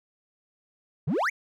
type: exponential sweep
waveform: triangle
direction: up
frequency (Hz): 120.3 to 2400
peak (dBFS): -21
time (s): 1.07-1.3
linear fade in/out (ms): 10
effects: none